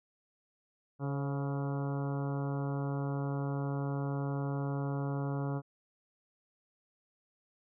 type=harmonic tone with a mistuned harmonic; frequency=140.3 Hz; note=C#3; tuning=21 cents sharp; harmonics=1 / 2 / 3 / 4 / 5 / 6 / 7 / 8 / 9 / 10; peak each=-33 / -39 / -43 / -45 / -47 / -49 / -50 / -51 / -52 / -53 dBFS; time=0.99-5.62 s; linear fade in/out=50 ms; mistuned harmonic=4; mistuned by=-39 cents; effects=none